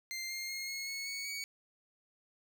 20% pulse tone with pitch steps, 2093 / 2119 / 2144 / 2171 / 2197 / 2224 / 2251 Hz, C7 / C7 / C7 / C#7 / C#7 / C#7 / C#7, 0 / +21 / +42 / -37 / -16 / +5 / +26 cents, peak -33 dBFS, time 0.11-1.44 s, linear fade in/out 0 ms, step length 190 ms, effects none

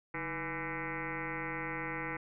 sine tone with frequency modulation, 1173 Hz, D6, 2 cents flat, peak -35 dBFS, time 0.14-2.17 s, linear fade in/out 5 ms, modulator 171 Hz, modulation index 6.2, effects none

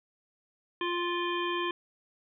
harmonic tone, 349.2 Hz, F4, in tune, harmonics 1 / 3 / 5 / 7 / 9 / 10, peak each -32 / -33 / -38 / -40 / -38 / -49 dBFS, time 0.81-1.71 s, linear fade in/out 2 ms, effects none

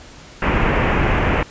pink low-pass noise, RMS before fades -17 dBFS, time 0.42-1.43 s, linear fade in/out 2 ms, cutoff 2700 Hz, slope 48 dB/octave, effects pink hiss -41 dBFS RMS until 1.5 s + resampled to 16000 Hz

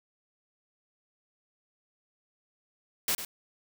white noise with echo, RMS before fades -28 dBFS, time 3.08-3.15 s, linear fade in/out 2 ms, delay 100 ms, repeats 1, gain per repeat -10 dB, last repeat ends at 3.25 s, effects none

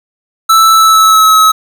square tone with pitch glide, 1318.5 to 1286.2 Hz, E6 to E6, 0 to -43 cents, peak -4 dBFS, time 0.49-1.52 s, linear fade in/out 10 ms, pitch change -43 cents, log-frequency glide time 0.72-1.35 s, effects 7-bit

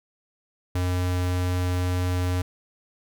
square tone, 90.2 Hz, F#2, 44 cents flat, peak -23 dBFS, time 0.75-2.42 s, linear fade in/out 5 ms, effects none

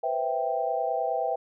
sine chord, C major seventh, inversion third, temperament equal, 493.9 / 523.3 / 659.3 / 784 Hz, B4 / C5 / E5 / G5, 0 / 0 / 0 / 0 cents, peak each -32 / -34 / -29 / -29 dBFS, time 0.03-1.36 s, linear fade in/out 10 ms, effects none

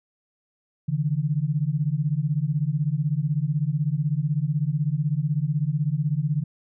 sine beating tone pair, 141.3 / 157.3 Hz, C#3 / D#3, +34 / +19 cents, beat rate 16 Hz, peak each -24 dBFS, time 0.88-6.44 s, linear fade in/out 10 ms, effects none

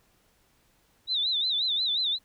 sine tone with vibrato, 3767 Hz, A#7, 17 cents sharp, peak -24 dBFS, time 1.07-2.19 s, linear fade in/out 50 ms, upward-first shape sine, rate 5.6 Hz, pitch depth 140 cents each way, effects pink hiss -66 dBFS RMS until 2.24 s

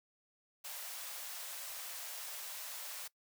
white high-pass noise, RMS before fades -45 dBFS, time 0.64-3.08 s, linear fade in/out 10 ms, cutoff 520 Hz, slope 48 dB/octave, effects noise-tail reverb RT60 0.1 s tail -21 dB re dry

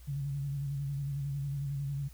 sine tone with vibrato, 140.2 Hz, C#3, 20 cents sharp, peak -32 dBFS, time 0.07-2.09 s, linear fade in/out 20 ms, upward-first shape square, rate 11 Hz, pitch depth 40 cents each way, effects added 61 Hz sine -49 dBFS peak until 2.13 s + white hiss -61 dBFS RMS until 2.13 s

